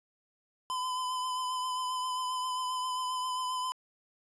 square tone with vibrato, 1014 Hz, B5, 45 cents sharp, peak -32 dBFS, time 0.7-3.72 s, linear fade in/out 0 ms, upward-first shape triangle, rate 7.5 Hz, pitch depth 26 cents each way, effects resampled to 24000 Hz + 12-bit

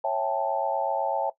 sine chord, A dominant seventh, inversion first, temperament just, 550 / 660 / 792 / 880 Hz, C#5 / E5 / G5 / A5, -14 / +2 / +18 / 0 cents, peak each -29 dBFS, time 0.04-1.3 s, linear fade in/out 5 ms, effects noise-tail reverb RT60 0.1 s tail -17 dB re dry

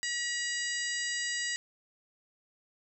harmonic tone, 961 Hz, B5, 48 cents flat, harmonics 2 / 3 / 4 / 5 / 6 / 7 / 8, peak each -34 / -41 / -43 / -39 / -45 / -43 / -38 dBFS, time 0.03-1.56 s, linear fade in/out 0 ms, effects none

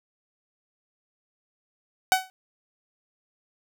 sawtooth tone with exponential decay, 752 Hz, F#5, 28 cents sharp, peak -10 dBFS, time 2.12-2.3 s, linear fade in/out 0 ms, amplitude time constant 37 ms, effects none

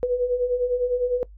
sine beating tone pair, 485.5 / 495.4 Hz, B4 / B4, -30 / +5 cents, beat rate 9.9 Hz, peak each -27 / -21 dBFS, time 0.03-1.23 s, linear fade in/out 0 ms, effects noise-tail reverb RT60 0.1 s tail -20 dB re dry + added 50 Hz sine -42 dBFS peak until 1.37 s

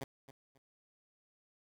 10% pulse tone with echo, 135.4 Hz, C#3, 40 cents flat, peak -31 dBFS, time 0.01-0.04 s, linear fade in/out 2 ms, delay 270 ms, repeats 2, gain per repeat -13 dB, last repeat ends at 0.58 s, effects none

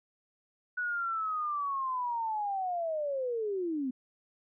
sine linear sweep, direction down, 1480 to 246.9 Hz, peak -30 dBFS, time 0.77-3.91 s, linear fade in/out 10 ms, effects none

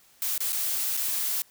blue noise with dropouts, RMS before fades -28 dBFS, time 0.22-1.42 s, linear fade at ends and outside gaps 1 ms, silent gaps 0.379-0.404 / 0.523-0.528 / 0.969-0.973 s, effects white hiss -59 dBFS RMS until 1.5 s

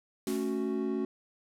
triangle chord, F# minor, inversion first, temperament equal, 220 / 277.2 / 370 Hz, A3 / C#4 / F#4, 0 / 0 / 0 cents, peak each -32 / -32 / -31 dBFS, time 0.27-1.05 s, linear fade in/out 2 ms
white noise with exponential decay, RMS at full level -39 dBFS, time 0.27-0.87 s, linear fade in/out 1 ms, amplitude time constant 130 ms
effects low-pass 12000 Hz 12 dB/octave

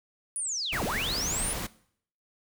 sine linear two-way sweep, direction down then up, 10000 to 120.8 to 10000 Hz, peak -29 dBFS, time 0.36-1.53 s, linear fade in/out 0 ms, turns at 0.84 s
pink noise, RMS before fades -34 dBFS, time 0.72-1.67 s, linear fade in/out 10 ms
clicks, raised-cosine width 3 ms, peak -28 dBFS, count 7, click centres 0.802 / 0.842 / 0.95 / 0.998 / 1.182 / 1.243 / 1.314 s
effects noise-tail reverb RT60 0.6 s tail -19 dB re dry

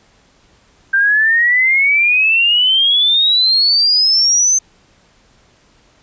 sine exponential sweep, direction up, 1568 to 6272 Hz, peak -9 dBFS, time 0.93-4.59 s, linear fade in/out 10 ms, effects pink hiss -52 dBFS RMS until 6.02 s + resampled to 16000 Hz

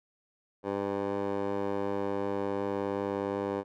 15% pulse tone with band-pass filter, 99.7 Hz, G2, 30 cents sharp, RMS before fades -32 dBFS, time 0.63-3.64 s, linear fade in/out 50 ms, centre 590 Hz, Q 2.5, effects none

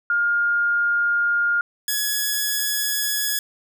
sine / 5% pulse tone pair in turn, 1414 / 1688.4 Hz, F6 / G#6, +21 / +28 cents, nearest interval minor third, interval 307 cents, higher second, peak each -17 / -10 dBFS, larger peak second, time 0.1-1.61 / 1.88-3.39 s, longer neither, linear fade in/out 2 ms, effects none

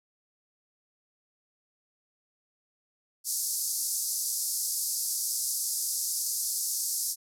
white band-pass noise, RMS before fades -31 dBFS, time 3.24-7.16 s, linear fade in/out 50 ms, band 4800 to 13000 Hz, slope 48 dB/octave, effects none

